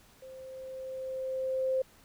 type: tone with level ramp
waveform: sine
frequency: 523.3 Hz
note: C5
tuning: in tune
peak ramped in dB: -45 to -25 dBFS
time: 0.22-1.82 s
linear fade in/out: 5 ms
effects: pink hiss -60 dBFS RMS until 2.04 s